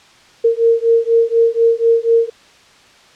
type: beating tone pair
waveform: sine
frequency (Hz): 458.4 / 462.5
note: A#4 / A#4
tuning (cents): -29 / -14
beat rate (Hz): 4.1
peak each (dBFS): -13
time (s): 0.44-2.3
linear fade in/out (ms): 10
effects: white hiss -46 dBFS RMS until 3.15 s + low-pass 5000 Hz 12 dB/octave